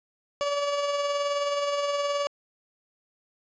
30% pulse tone with tremolo, 573 Hz, D5, 43 cents flat, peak -21 dBFS, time 0.41-2.27 s, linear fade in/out 0 ms, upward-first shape sine, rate 19 Hz, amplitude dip 35%, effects resampled to 16000 Hz

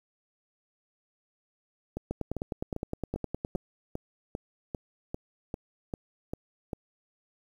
two click trains, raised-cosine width 2 ms, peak -18 / -20 dBFS, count 15 / 13, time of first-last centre 2.11-3.552 / 1.97-6.732 s, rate 9.71 / 2.52 Hz, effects 9-bit

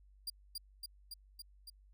sawtooth tone with echo, 4787 Hz, D8, 32 cents sharp, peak -35 dBFS, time 0.27-0.3 s, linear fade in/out 5 ms, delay 280 ms, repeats 5, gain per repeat -2 dB, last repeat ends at 1.7 s, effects added 49 Hz sine -60 dBFS peak until 1.93 s

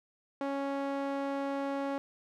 sawtooth tone with band-pass filter, 277.2 Hz, C#4, in tune, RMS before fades -34 dBFS, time 0.41-1.98 s, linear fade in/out 0 ms, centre 630 Hz, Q 0.85, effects none

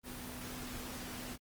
sine tone in noise, 248.8 Hz, B3, 13 cents sharp, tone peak -48 dBFS, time 0.03-1.38 s, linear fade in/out 50 ms, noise pink, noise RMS -45 dBFS, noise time 0.03-1.38 s, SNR -6 dB, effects Opus 24 kbps

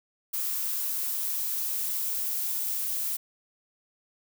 violet noise with high-pass filter sweep, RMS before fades -30 dBFS, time 0.33-3.17 s, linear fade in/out 10 ms, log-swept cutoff 1100 to 680 Hz, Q 3, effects none

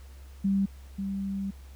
sine tone pair in turn, 196 / 196 Hz, G3 / G3, 0 / 0 cents, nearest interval unison, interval 0 cents, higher neither, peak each -22 / -29 dBFS, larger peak first, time 0.44-0.66 / 0.98-1.51 s, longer second, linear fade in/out 10 ms, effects added 67 Hz sine -44 dBFS peak until 1.75 s + pink hiss -58 dBFS RMS until 1.75 s

